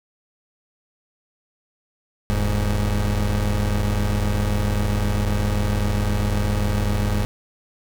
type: tone pair together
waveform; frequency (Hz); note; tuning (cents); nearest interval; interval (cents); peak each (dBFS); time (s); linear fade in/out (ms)
30% pulse; 40.01 / 103.83; D#1 / G#2; +49 / 0; octave + perfect fourth; 1651; -19; 2.3-7.25; 0
effects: 8-bit